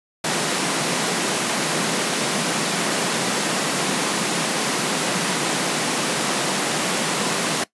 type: high-pass noise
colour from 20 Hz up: pink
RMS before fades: -22 dBFS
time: 0.24-7.64 s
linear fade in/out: 5 ms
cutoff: 150 Hz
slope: 48 dB/octave
effects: noise-tail reverb RT60 0.1 s tail -19 dB re dry + resampled to 24000 Hz